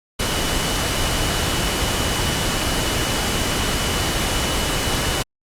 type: tone in noise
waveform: sine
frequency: 2960 Hz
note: F#7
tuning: in tune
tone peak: -30 dBFS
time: 0.19-5.23 s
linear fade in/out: 10 ms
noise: pink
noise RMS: -21 dBFS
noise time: 0.19-5.23 s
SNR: -12 dB
effects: low-pass 11000 Hz 12 dB/octave + Opus 48 kbps